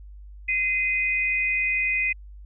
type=tone pair together; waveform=sine; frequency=2058 / 2489 Hz; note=C7 / D#7; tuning=-29 / 0 cents; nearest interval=minor third; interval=329 cents; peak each=-25 / -23 dBFS; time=0.48-2.13 s; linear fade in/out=10 ms; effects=added 50 Hz sine -40 dBFS peak until 2.45 s